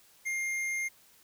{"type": "tone with hard clipping", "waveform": "sine", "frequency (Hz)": 2118, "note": "C7", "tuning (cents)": 21, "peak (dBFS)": -32, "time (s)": [0.25, 0.89], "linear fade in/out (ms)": 20, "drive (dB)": 10, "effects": ["white hiss -61 dBFS RMS until 1.23 s"]}